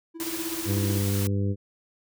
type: tone with tremolo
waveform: triangle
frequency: 329.6 Hz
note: E4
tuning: in tune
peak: -26 dBFS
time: 0.14-1.01 s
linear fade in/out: 50 ms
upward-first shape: sine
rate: 16 Hz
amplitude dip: 80%
type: noise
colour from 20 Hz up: white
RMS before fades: -34 dBFS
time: 0.2-1.27 s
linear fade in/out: 0 ms
type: harmonic tone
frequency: 99.5 Hz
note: G2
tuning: 26 cents sharp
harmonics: 1 / 2 / 3 / 4 / 5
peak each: -24 / -30 / -34 / -36 / -38 dBFS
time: 0.65-1.56 s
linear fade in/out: 50 ms
effects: none